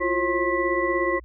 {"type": "tone cluster", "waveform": "sine", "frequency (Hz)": [341.7, 358.3, 540, 1068, 1969], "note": ["F4", "F4", "C#5", "C6", "B6"], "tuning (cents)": [-38, 44, -45, 35, -6], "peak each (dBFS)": -27, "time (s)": [0, 1.2], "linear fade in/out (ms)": 20, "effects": ["added 60 Hz sine -42 dBFS peak until 1.24 s"]}